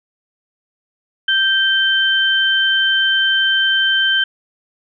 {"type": "tone pair together", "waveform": "sine", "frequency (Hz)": [1568, 3105], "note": ["G6", "G7"], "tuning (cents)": [0, -17], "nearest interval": "octave", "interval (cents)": 1183, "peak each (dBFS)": -15, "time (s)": [1.28, 4.24], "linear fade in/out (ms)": 5, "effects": []}